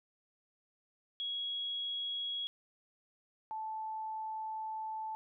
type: tone pair in turn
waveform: sine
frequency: 3322 / 875.1 Hz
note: G#7 / A5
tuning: 0 / -10 cents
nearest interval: octave + major seventh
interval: 2310 cents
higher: first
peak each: -35 / -37 dBFS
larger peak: first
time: 1.2-2.47 / 3.51-5.15 s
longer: second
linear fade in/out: 0 ms
effects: none